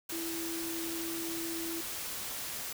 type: tone in noise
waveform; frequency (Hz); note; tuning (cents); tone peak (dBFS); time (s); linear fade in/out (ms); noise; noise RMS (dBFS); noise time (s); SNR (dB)
sine; 331.9; E4; +12; -37; 0.12-1.81; 5; white; -39; 0.09-2.73; -1
effects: none